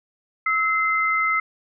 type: tone pair together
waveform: sine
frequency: 1300 / 2069 Hz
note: E6 / C7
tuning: -24 / -20 cents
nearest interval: minor sixth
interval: 804 cents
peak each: -21 dBFS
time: 0.46-1.4 s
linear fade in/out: 5 ms
effects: none